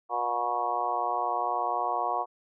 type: harmonic tone with a mistuned harmonic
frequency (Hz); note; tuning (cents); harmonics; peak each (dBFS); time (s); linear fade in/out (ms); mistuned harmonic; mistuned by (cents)
120.2; B2; -46; 3 / 4 / 5 / 6 / 7 / 8 / 9; -41 / -38 / -39 / -30 / -36 / -32 / -32; 0.09-2.26; 50; 9; +38
effects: none